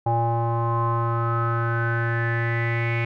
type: tone with low-pass filter sweep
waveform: square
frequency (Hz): 116.54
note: A#2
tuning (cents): 0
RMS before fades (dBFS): -23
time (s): 0.06-3.05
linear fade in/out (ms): 5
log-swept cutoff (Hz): 800 to 2300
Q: 8.2
effects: none